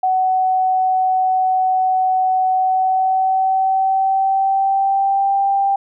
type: tone with pitch glide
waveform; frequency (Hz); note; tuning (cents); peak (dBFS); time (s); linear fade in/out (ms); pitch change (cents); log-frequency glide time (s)
sine; 749 to 789.4; F#5 to G5; +21 to +12; -13; 0.03-5.76; 5; +91; 2.54-5.4
effects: none